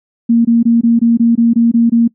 sine tone bursts, 232.6 Hz, A#3, 4 cents flat, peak -6 dBFS, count 10, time 0.29-2.079 s, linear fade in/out 10 ms, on 160 ms, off 21 ms, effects noise-tail reverb RT60 0.1 s tail -23 dB re dry

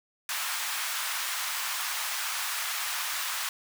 pink high-pass noise, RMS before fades -32 dBFS, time 0.29-3.49 s, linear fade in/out 2 ms, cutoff 1000 Hz, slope 24 dB/octave, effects none

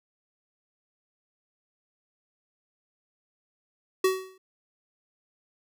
square tone with exponential decay, 376.8 Hz, F#4, 32 cents sharp, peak -18 dBFS, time 4.04-4.38 s, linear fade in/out 5 ms, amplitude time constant 73 ms, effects none

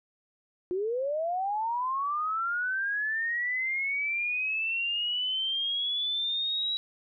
sine linear sweep, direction up, 349.2 to 3896 Hz, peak -27 dBFS, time 0.71-6.77 s, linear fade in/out 0 ms, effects none

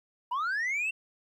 sine linear sweep, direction up, 932.3 to 2727 Hz, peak -25 dBFS, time 0.31-0.91 s, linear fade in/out 10 ms, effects tanh soft clip ceiling -27 dBFS + 11-bit

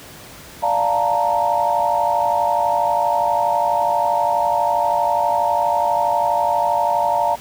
sine chord, Bb major seventh, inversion first, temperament equal, 587.3 / 698.5 / 880 / 932.3 Hz, D5 / F5 / A5 / Bb5, 0 / 0 / 0 / 0 cents, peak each -23 / -20 / -22 / -19 dBFS, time 0.62-7.36 s, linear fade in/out 20 ms, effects pink hiss -39 dBFS RMS until 7.4 s + high-pass 60 Hz 12 dB/octave

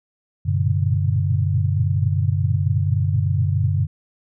sine tone cluster, 95.3 / 114.3 / 118.7 / 126.8 / 145.3 Hz, G2 / A#2 / A#2 / B2 / D3, -48 / -34 / +32 / +46 / -18 cents, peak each -19 / -27 / -26 / -27 / -22 dBFS, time 0.45-3.87 s, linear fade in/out 20 ms, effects none

